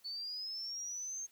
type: linear sweep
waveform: sine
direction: up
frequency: 4435 to 6430 Hz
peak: -39 dBFS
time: 0.04-1.27 s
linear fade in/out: 20 ms
effects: white hiss -68 dBFS RMS until 1.31 s